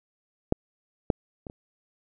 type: clicks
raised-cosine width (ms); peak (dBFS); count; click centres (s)
2; -7 / -7 / -25 / -28; 4; 0.524 / 1.102 / 1.468 / 1.499
effects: none